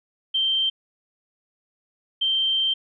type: tone pair in turn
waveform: sine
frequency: 3136 / 3136 Hz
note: G7 / G7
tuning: 0 / 0 cents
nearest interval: unison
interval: 0 cents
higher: neither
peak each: -19 dBFS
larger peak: neither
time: 0.34-0.7 / 2.21-2.74 s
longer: second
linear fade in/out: 10 ms
effects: none